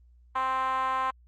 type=tone with band-pass filter; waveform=5% pulse; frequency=261.6 Hz; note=C4; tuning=in tune; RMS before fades=-28 dBFS; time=0.35-1.11 s; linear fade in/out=10 ms; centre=1000 Hz; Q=4.9; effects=added 60 Hz sine -54 dBFS peak until 1.27 s + Opus 32 kbps